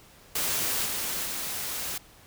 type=noise with level steps; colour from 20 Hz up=white; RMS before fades=-28 / -31 / -33 dBFS; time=0.35-1.98 s; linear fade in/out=5 ms; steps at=0.85 / 1.25 s; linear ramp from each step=10 ms; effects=pink hiss -54 dBFS RMS until 2.26 s